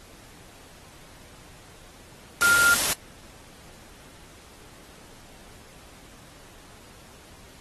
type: tone in noise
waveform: sine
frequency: 1400 Hz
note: F6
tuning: 4 cents sharp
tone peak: -17 dBFS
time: 2.42-2.74 s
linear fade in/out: 0 ms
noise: white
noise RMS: -24 dBFS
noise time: 2.41-2.93 s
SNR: +4 dB
effects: pink hiss -50 dBFS RMS until 7.6 s + AAC 32 kbps